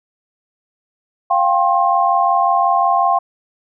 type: chord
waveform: sine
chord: F suspended second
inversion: none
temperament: equal with one note detuned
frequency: 698.5 / 784 / 1066 Hz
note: F5 / G5 / C6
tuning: 0 / 0 / +32 cents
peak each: -16 dBFS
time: 1.3-3.19 s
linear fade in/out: 10 ms
effects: none